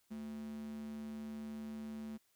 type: tone with high-pass filter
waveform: square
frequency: 73.42 Hz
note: D2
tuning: in tune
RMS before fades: -45 dBFS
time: 0.1-2.18 s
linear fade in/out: 20 ms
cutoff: 200 Hz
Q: 9.5
effects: white hiss -75 dBFS RMS until 2.35 s